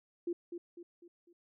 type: tone with echo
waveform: sine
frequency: 345.6 Hz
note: F4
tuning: 18 cents flat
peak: -32 dBFS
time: 0.27-0.33 s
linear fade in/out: 5 ms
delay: 250 ms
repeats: 4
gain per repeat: -7 dB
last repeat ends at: 1.33 s
effects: none